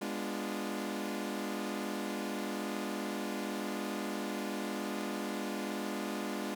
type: chord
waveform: sawtooth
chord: G# diminished seventh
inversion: none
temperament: equal with one note detuned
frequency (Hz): 205.9 / 246.9 / 293.7 / 349.2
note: G#3 / B3 / D4 / F4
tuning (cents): -15 / 0 / 0 / 0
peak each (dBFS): -35 / -38 / -37 / -38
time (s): 0.01-6.55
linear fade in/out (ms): 10
effects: none